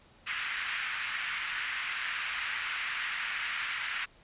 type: band-pass noise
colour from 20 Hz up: pink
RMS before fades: -35 dBFS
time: 0.26-4.06 s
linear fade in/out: 20 ms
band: 1500 to 2800 Hz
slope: 24 dB/octave
effects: pink hiss -60 dBFS RMS until 4.23 s + resampled to 8000 Hz